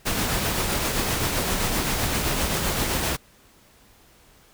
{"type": "noise with tremolo", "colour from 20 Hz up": "pink", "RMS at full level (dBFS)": -23, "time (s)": [0.05, 3.17], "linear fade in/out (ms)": 20, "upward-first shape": "triangle", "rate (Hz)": 7.7, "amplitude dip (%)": 35, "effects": ["pink hiss -55 dBFS RMS until 4.53 s"]}